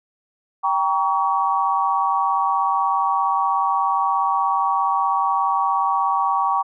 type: chord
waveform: sine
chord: G diminished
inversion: none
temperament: just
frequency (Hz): 784 / 940.8 / 1128.9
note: G5 / Bb5 / Db6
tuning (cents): 0 / +16 / +31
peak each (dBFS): -22 / -22 / -20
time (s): 0.63-6.63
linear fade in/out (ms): 20
effects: none